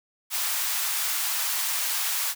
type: high-pass noise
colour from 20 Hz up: white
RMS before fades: -27 dBFS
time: 0.3-2.35 s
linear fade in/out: 50 ms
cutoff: 790 Hz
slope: 24 dB/octave
effects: none